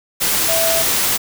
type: tone in noise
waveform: sine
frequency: 659.3 Hz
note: E5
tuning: in tune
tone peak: -18 dBFS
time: 0.48-0.83 s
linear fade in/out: 20 ms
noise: white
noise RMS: -17 dBFS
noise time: 0.2-1.18 s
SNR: -4 dB
effects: none